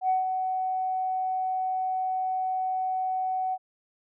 sine tone with ADSR envelope, 749 Hz, F#5, 21 cents sharp, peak -19 dBFS, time 0.01-3.58 s, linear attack 82 ms, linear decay 150 ms, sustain -6 dB, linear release 47 ms, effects tanh soft clip ceiling -16 dBFS

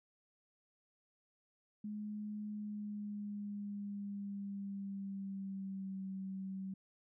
sine tone with pitch glide, 210 to 191.46 Hz, G#3 to G3, +19 to -41 cents, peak -40 dBFS, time 1.84-6.74 s, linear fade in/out 5 ms, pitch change -160 cents, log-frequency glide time 2.5-6.03 s, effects none

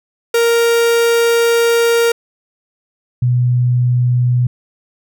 45% pulse / sine tone pair in turn, 466.2 / 123.48 Hz, A#4 / B2, 0 / 0 cents, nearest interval octave + major seventh, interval 2300 cents, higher first, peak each -10 dBFS, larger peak neither, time 0.34-2.12 / 3.22-4.47 s, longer first, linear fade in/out 5 ms, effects none

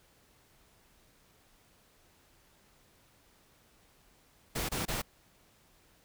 pink noise bursts, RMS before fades -34 dBFS, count 3, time 4.55-5.02 s, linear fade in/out 10 ms, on 140 ms, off 25 ms, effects pink hiss -65 dBFS RMS until 6.04 s

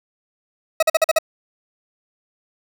40% pulse tone bursts, 640 Hz, D#5, 49 cents sharp, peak -11 dBFS, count 6, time 0.8-1.187 s, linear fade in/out 5 ms, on 27 ms, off 45 ms, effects none

